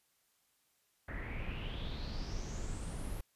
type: noise with low-pass filter sweep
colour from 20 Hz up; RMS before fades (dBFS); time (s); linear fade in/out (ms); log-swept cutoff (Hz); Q
brown; -40; 1.08-3.21; 5; 1800 to 12000; 6.6
effects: white hiss -75 dBFS RMS until 3.35 s + resampled to 32000 Hz